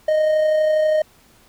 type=tone with amplitude modulation; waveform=triangle; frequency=619 Hz; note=D#5; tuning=9 cents flat; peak=-11 dBFS; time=0.08-1.02 s; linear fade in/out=5 ms; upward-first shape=sine; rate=32.3 Hz; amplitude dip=30%; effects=pink hiss -53 dBFS RMS until 1.48 s